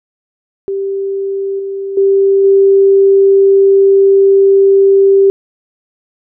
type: tone with level steps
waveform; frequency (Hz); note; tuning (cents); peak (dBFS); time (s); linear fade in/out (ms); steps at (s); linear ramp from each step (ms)
sine; 392; G4; 0; -14 / -17 / -6 / -4; 0.68-5.3; 0; 1.59 / 1.97 / 2.44; 5
effects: none